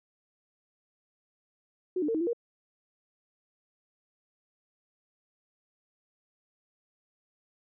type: tone with pitch steps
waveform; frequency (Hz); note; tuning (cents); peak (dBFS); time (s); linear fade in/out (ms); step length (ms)
sine; 366.4 / 300.1 / 454 / 316.8 / 342.2 / 471.2; F#4 / D4 / A#4 / D#4 / F4 / A#4; -17 / +38 / -46 / +31 / -35 / +19; -26; 1.96-2.332; 5; 62
effects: none